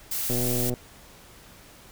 blue noise, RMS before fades -29 dBFS, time 0.11-0.7 s, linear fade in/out 5 ms
click train, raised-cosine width 2 ms, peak -17 dBFS, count 55, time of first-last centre 0.3-0.739 s, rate 123 Hz
effects pink hiss -50 dBFS RMS until 1.91 s

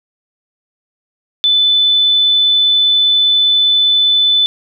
sine tone, 3505 Hz, A7, 7 cents flat, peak -8 dBFS, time 1.44-4.46 s, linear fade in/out 0 ms, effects none

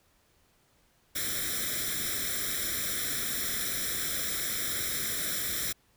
white noise with comb filter, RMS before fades -32 dBFS, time 1.15-5.73 s, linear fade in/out 10 ms, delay 0.54 ms, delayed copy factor +1, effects pink hiss -67 dBFS RMS until 5.96 s

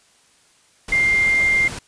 sine tone in noise, 2100 Hz, C7, 6 cents sharp, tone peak -14 dBFS, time 0.92-1.68 s, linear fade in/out 5 ms, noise pink, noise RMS -31 dBFS, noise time 0.88-1.79 s, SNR +14 dB, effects white hiss -56 dBFS RMS until 1.87 s + resampled to 22050 Hz

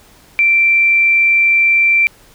sine tone, 2349 Hz, D7, in tune, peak -8 dBFS, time 0.39-2.07 s, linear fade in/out 0 ms, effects pink hiss -46 dBFS RMS until 2.34 s

